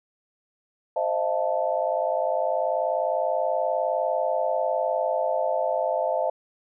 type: chord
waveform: sine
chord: F dominant seventh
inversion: second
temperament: equal with one note detuned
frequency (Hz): 523.3 / 622.3 / 682.5 / 880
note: C5 / Eb5 / F5 / A5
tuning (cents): 0 / 0 / -40 / 0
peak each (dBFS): -28 / -26 / -27 / -30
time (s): 0.96-6.3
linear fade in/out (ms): 5
effects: none